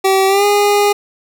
25% pulse tone with pitch glide, 384.6 to 409.8 Hz, G4 to G#4, -33 to -23 cents, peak -6 dBFS, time 0.04-0.93 s, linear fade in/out 10 ms, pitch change +110 cents, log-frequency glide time 0.27-0.45 s, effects none

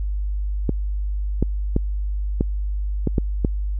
clicks, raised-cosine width 3 ms, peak -6 dBFS, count 7, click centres 0.693 / 1.426 / 1.764 / 2.409 / 3.073 / 3.182 / 3.448 s, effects added 50 Hz sine -21 dBFS peak until 3.79 s

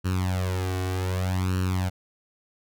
sawtooth tone with flanger, 92.5 Hz, F#2, in tune, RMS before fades -26 dBFS, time 0.04-1.9 s, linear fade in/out 20 ms, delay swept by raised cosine 0.7 to 2.7 ms, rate 0.65 Hz, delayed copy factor +0.9, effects none

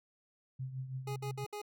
sine tone with tremolo, 130.81 Hz, C3, in tune, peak -35 dBFS, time 0.59-1.45 s, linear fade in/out 10 ms, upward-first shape triangle, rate 6.1 Hz, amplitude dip 70%
25% pulse tone bursts, 415.3 Hz, G#4, in tune, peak -36 dBFS, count 4, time 1.07-1.617 s, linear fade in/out 5 ms, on 91 ms, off 61 ms
effects none

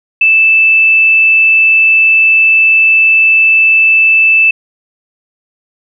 sine tone, 2637 Hz, E7, in tune, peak -4 dBFS, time 0.21-4.51 s, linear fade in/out 5 ms, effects none

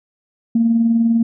sine tone with tremolo, 230 Hz, A#3, 23 cents flat, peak -9 dBFS, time 0.55-1.23 s, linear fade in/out 5 ms, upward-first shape triangle, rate 20 Hz, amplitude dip 45%, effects tanh soft clip ceiling -5 dBFS

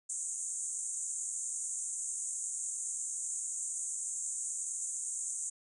pink band-pass noise, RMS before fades -38 dBFS, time 0.09-5.5 s, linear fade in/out 10 ms, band 6600 to 9100 Hz, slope 96 dB/octave, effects none

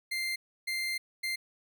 30% pulse tone bursts at uneven times, 2093 Hz, C7, in tune, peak -28 dBFS, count 3, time 0.11-0.36 / 0.67-0.98 / 1.23-1.36 s, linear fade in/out 10 ms, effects none

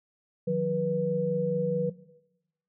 sine tone cluster, 155.8 / 180.5 / 487.6 Hz, D#3 / F#3 / B4, +3 / -43 / -22 cents, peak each -33 / -28 / -27 dBFS, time 0.47-1.9 s, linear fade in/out 10 ms, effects noise-tail reverb RT60 0.9 s tail -17 dB re dry

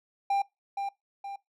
triangle tone with echo, 795 Hz, G5, 24 cents sharp, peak -21 dBFS, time 0.3-0.42 s, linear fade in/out 5 ms, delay 470 ms, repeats 2, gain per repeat -6 dB, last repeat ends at 1.36 s, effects noise-tail reverb RT60 0.2 s tail -23 dB re dry + MP3 64 kbps

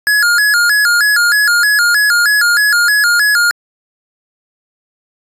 square tone with vibrato, 1547 Hz, G6, 23 cents flat, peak -9 dBFS, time 0.07-3.51 s, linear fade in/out 0 ms, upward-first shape square, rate 3.2 Hz, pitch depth 150 cents each way, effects resampled to 32000 Hz

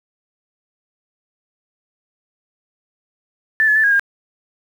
sine tone with pitch steps, 1761 / 1712 / 1757 / 1641 / 1615 Hz, A6 / A6 / A6 / G#6 / G#6, +1 / -48 / -3 / -21 / -49 cents, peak -11 dBFS, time 3.6-3.995 s, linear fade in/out 0 ms, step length 79 ms, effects 7-bit

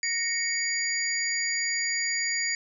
sine tone cluster, 1866 / 2223 / 4762 / 6860 Hz, A#6 / C#7 / D8 / A8, +1 / +4 / +23 / -45 cents, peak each -31 dBFS, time 0.03-2.55 s, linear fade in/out 2 ms, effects none

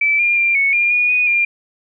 sine tone with pitch steps, 2316 / 2403 / 2380 / 2212 / 2404 / 2447 / 2474 / 2398 Hz, D7 / D7 / D7 / C#7 / D7 / D#7 / D#7 / D7, -25 / +39 / +22 / -4 / +40 / -29 / -10 / +36 cents, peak -12 dBFS, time 0.01-1.45 s, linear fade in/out 5 ms, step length 180 ms, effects none

